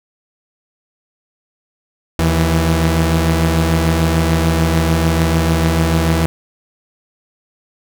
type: tone pair together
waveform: sawtooth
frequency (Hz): 79.1 / 164.97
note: D#2 / E3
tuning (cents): +29 / +2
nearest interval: octave + minor second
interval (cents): 1273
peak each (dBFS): -11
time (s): 2.19-6.26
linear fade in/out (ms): 0
effects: none